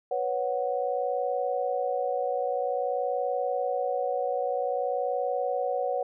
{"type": "chord", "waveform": "sine", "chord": "B suspended second", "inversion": "none", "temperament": "equal", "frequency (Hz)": [493.9, 554.4, 740], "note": ["B4", "C#5", "F#5"], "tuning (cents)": [0, 0, 0], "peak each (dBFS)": -30, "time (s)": [0.11, 6.03], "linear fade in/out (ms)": 5, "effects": []}